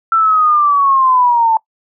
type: linear sweep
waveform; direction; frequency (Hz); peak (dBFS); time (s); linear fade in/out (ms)
sine; down; 1343 to 880; -8; 0.12-1.57; 2
effects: noise-tail reverb RT60 0.1 s tail -22 dB re dry